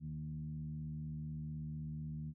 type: tone with frequency modulation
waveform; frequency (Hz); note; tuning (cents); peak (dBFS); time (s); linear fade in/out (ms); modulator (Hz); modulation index
sine; 153.8; D#3; -20; -40; 0-2.34; 50; 75.9; 0.74
effects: none